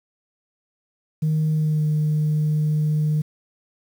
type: tone with pitch glide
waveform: sine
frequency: 155.56 to 152.45 Hz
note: D#3 to D#3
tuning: 0 to -35 cents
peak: -16 dBFS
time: 1.22-3.22 s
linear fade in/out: 10 ms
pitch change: -35 cents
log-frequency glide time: 1.51-1.84 s
effects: tanh soft clip ceiling -15 dBFS + 8-bit